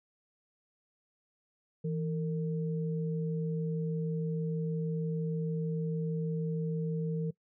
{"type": "tone pair together", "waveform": "sine", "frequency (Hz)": [162.56, 456.6], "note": ["E3", "A#4"], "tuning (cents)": [-24, -36], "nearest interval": "octave + tritone", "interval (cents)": 1788, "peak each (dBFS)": [-31, -37], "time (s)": [1.84, 7.31], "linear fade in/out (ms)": 10, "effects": ["noise-tail reverb RT60 0.1 s tail -21 dB re dry"]}